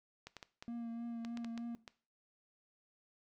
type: clicks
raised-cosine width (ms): 0.2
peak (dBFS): -30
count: 9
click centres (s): 0.27 / 0.367 / 0.428 / 0.625 / 1.249 / 1.373 / 1.446 / 1.577 / 1.878
type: tone with vibrato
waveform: triangle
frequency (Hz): 233.1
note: A#3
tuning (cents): 0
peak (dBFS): -38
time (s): 0.68-1.75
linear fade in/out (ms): 0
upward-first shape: triangle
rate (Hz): 3.3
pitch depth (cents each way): 25
effects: noise-tail reverb RT60 0.4 s tail -18 dB re dry